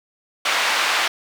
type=band-pass noise; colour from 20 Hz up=white; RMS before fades=-20 dBFS; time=0.45-1.08 s; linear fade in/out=5 ms; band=730 to 2900 Hz; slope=12 dB/octave; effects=none